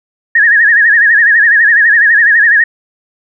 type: tone with vibrato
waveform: sine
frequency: 1760 Hz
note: A6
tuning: in tune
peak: -4 dBFS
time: 0.35-2.64 s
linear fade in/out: 5 ms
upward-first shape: sine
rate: 12 Hz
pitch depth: 120 cents each way
effects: none